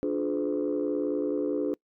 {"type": "chord", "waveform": "sine", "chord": "D diminished seventh", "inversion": "none", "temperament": "just", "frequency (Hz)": [293.7, 352.4, 422.9, 507.5], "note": ["D4", "F4", "Ab4", "Cb5"], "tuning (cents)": [0, 16, 31, 47], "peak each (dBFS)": [-28, -32, -30, -32], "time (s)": [0.03, 1.74], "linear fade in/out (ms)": 0, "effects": ["noise-tail reverb RT60 0.1 s tail -25 dB re dry", "tanh soft clip ceiling -19 dBFS"]}